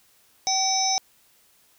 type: harmonic tone with a mistuned harmonic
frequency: 764 Hz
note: G5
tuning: 45 cents flat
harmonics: 1 / 3 / 5 / 7 / 8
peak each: -25 / -35 / -34 / -25 / -25 dBFS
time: 0.47-0.98 s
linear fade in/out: 0 ms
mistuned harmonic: 8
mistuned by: -21 cents
effects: white hiss -60 dBFS RMS until 1.78 s